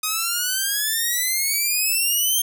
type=exponential sweep; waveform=5% pulse; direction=up; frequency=1244.5 to 3200 Hz; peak=-10 dBFS; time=0.03-2.42 s; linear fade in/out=5 ms; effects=none